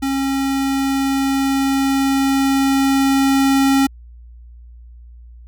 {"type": "tone with level ramp", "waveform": "square", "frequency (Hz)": 271.8, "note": "C#4", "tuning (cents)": -34, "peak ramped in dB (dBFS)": [-18, -12], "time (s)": [0.02, 3.87], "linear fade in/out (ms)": 10, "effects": ["added 59 Hz sine -37 dBFS peak until 5.47 s"]}